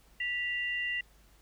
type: tone pair together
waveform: sine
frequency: 1961.5 / 2782 Hz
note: B6 / F7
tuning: -12 / -7 cents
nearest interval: tritone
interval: 605 cents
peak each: -32 / -35 dBFS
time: 0.2-1.01 s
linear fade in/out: 5 ms
effects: added 50 Hz sine -60 dBFS peak until 1.41 s + pink hiss -64 dBFS RMS until 1.41 s